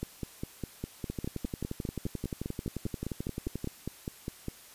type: two click trains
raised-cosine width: 3 ms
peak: -21 / -21 dBFS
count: 23 / 30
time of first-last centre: 0.03-4.483 / 1.1-3.644 s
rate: 4.94 / 11.4 Hz
effects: white hiss -53 dBFS RMS until 4.74 s + resampled to 32000 Hz